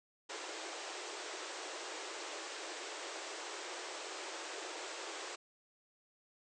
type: band-pass noise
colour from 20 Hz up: pink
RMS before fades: -45 dBFS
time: 0.29-5.36 s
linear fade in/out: 10 ms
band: 320 to 8300 Hz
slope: 96 dB/octave
effects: none